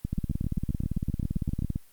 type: two click trains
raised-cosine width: 5 ms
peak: -16 / -17 dBFS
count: 30 / 13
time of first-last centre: 0.13-1.759 / 0.05-1.623 s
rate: 17.8 / 7.63 Hz
effects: white hiss -60 dBFS RMS until 1.92 s + Opus 32 kbps